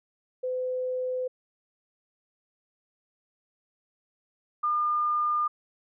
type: tone pair in turn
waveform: sine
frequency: 508 / 1208.2 Hz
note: B4 / D6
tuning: +49 / +49 cents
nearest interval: octave + minor third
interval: 1500 cents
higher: second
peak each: -27 / -23 dBFS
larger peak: second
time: 0.43-1.28 / 4.63-5.48 s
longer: neither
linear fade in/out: 10 ms
effects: none